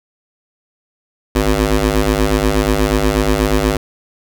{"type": "ring-modulated tone", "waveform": "15% pulse", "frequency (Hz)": 103.9, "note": "G#2", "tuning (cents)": 1, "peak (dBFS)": -3, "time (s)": [1.35, 3.77], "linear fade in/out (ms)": 5, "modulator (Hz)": 160, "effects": []}